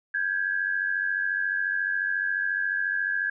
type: tone pair together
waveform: sine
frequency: 1585 / 1679.2 Hz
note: G6 / G#6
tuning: +19 / +19 cents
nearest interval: minor second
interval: 100 cents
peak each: -27 dBFS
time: 0.14-3.3 s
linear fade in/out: 5 ms
effects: none